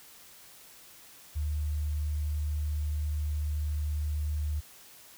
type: tone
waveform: sine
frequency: 75 Hz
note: D2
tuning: 37 cents sharp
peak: -28 dBFS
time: 1.35-4.61 s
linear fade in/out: 20 ms
effects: white hiss -53 dBFS RMS until 5.17 s